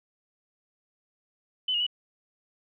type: tone with pitch steps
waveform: sine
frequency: 3021 / 2864 / 2953 Hz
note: F#7 / F7 / F#7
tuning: +35 / +43 / -4 cents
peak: -24 dBFS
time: 1.68-1.866 s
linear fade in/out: 5 ms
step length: 62 ms
effects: none